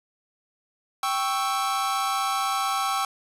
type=chord; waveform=45% pulse; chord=C# diminished; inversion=second; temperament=equal; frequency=784 / 1108.7 / 1318.5 Hz; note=G5 / C#6 / E6; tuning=0 / 0 / 0 cents; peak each=-28 dBFS; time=1.03-3.05 s; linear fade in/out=2 ms; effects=resampled to 32000 Hz + 8-bit